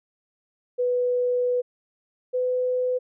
sine tone pair in turn, 493.9 / 502.8 Hz, B4 / B4, 0 / +31 cents, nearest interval unison, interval 31 cents, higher second, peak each -20 / -21 dBFS, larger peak first, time 0.78-1.62 / 2.33-2.99 s, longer first, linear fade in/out 20 ms, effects none

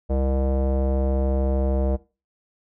square tone with low-pass filter, 66.6 Hz, C2, 31 cents sharp, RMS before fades -22 dBFS, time 0.09-1.97 s, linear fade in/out 20 ms, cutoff 580 Hz, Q 3.7, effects noise-tail reverb RT60 0.3 s tail -19 dB re dry

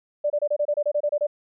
sine tone bursts, 589 Hz, D5, 5 cents sharp, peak -19 dBFS, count 12, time 0.24-1.269 s, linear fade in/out 10 ms, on 61 ms, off 27 ms, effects none

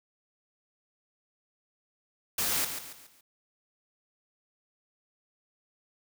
white noise with echo, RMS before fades -29 dBFS, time 2.38-2.65 s, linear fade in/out 5 ms, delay 140 ms, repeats 4, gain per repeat -8 dB, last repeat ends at 3.21 s, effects none

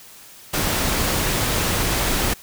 pink noise, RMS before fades -21 dBFS, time 0.53-2.34 s, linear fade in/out 10 ms, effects white hiss -44 dBFS RMS until 2.42 s

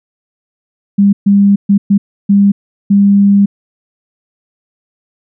sine tone bursts at uneven times, 200.3 Hz, G3, 38 cents sharp, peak -4 dBFS, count 6, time 0.98-1.13 / 1.26-1.56 / 1.69-1.78 / 1.9-1.98 / 2.29-2.52 / 2.9-3.46 s, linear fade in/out 10 ms, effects none

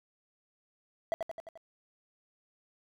triangle tone with echo, 659.3 Hz, E5, in tune, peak -25 dBFS, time 1.12-1.14 s, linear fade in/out 0 ms, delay 87 ms, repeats 5, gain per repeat -4 dB, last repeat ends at 1.575 s, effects none

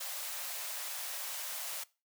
white high-pass noise, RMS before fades -40 dBFS, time 0-1.84 s, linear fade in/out 10 ms, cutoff 510 Hz, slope 96 dB/octave, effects noise-tail reverb RT60 0.3 s tail -21 dB re dry

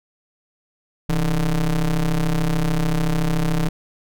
square ring-modulated tone, 74 Hz, D2, 14 cents sharp, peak -15 dBFS, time 1.09-3.69 s, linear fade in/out 5 ms, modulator 90.8 Hz, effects none

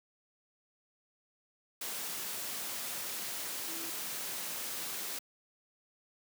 sine tone in noise, 329.6 Hz, E4, in tune, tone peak -47 dBFS, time 3.68-3.9 s, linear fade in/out 5 ms, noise white, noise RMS -39 dBFS, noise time 1.81-5.19 s, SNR -11 dB, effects high-pass 150 Hz 12 dB/octave

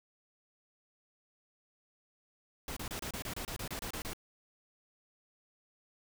pink noise bursts, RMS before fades -40 dBFS, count 13, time 2.68-4.134 s, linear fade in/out 2 ms, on 86 ms, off 28 ms, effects none

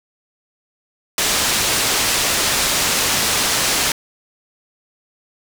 white low-pass noise, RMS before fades -18 dBFS, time 1.18-3.92 s, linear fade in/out 2 ms, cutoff 7900 Hz, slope 12 dB/octave, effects none

